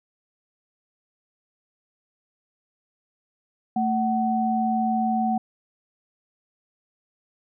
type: tone pair together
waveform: sine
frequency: 223.2 / 750 Hz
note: A3 / F#5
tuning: +25 / +23 cents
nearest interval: octave + major sixth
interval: 2098 cents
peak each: -23 dBFS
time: 3.76-5.38 s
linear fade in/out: 5 ms
effects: none